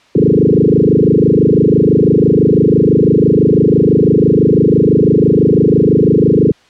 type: tone with frequency modulation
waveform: sine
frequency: 293.7 Hz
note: D4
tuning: in tune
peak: -6 dBFS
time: 0.15-6.52 s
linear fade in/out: 5 ms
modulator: 26 Hz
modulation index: 6.5
effects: white hiss -48 dBFS RMS until 6.69 s + low-pass 4000 Hz 12 dB/octave